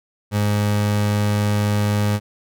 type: tone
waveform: 30% pulse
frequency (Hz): 103.83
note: G#2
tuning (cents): 0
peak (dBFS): -14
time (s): 0.31-2.2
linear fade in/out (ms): 50
effects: none